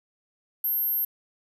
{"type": "tone", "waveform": "sine", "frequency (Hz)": 12760, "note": "G9", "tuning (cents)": 30, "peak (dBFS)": -23, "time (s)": [0.64, 1.05], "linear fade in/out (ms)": 5, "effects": []}